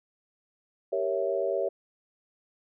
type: chord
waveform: sine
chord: G diminished seventh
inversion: none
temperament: equal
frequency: 392 / 466.2 / 554.4 / 659.3 Hz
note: G4 / Bb4 / Db5 / Fb5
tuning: 0 / 0 / 0 / 0 cents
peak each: -31 / -33 / -29 / -32 dBFS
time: 0.92-1.69 s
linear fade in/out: 10 ms
effects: none